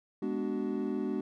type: chord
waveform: triangle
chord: G# half-diminished seventh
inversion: none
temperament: equal with one note detuned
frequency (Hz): 207.7 / 246.9 / 293.7 / 375.6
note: G#3 / B3 / D4 / F#4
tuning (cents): 0 / 0 / 0 / +26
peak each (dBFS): -34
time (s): 0.22-1.21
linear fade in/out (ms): 5
effects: none